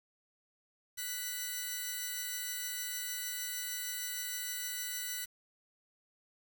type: tone pair together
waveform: 5% pulse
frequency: 1480 / 1975.5 Hz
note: F#6 / B6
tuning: 0 / 0 cents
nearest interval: perfect fourth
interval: 500 cents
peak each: -30 / -28 dBFS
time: 0.97-5.26 s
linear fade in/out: 20 ms
effects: 9-bit